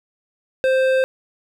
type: tone with hard clipping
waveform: triangle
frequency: 523.3 Hz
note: C5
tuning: in tune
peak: -16 dBFS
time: 0.64-1.04 s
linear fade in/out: 0 ms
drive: 15 dB
effects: none